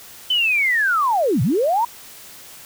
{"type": "linear two-way sweep", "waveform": "sine", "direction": "down then up", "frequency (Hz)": [3069, 103.9, 974], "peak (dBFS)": -15, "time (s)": [0.3, 1.85], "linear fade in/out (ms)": 5, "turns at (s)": 1.42, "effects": ["white hiss -41 dBFS RMS until 2.65 s"]}